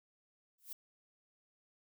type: noise with exponential growth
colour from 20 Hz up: violet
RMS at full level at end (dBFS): -40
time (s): 0.58-0.73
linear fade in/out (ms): 5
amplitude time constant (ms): 32
effects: none